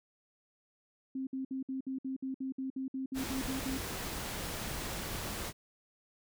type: tone bursts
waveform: sine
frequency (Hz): 264.6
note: C4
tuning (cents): +20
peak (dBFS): -34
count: 15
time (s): 1.15-3.776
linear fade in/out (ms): 5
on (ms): 120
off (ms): 59
type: noise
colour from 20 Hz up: pink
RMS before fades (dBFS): -39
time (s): 3.14-5.53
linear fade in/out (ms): 50
effects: none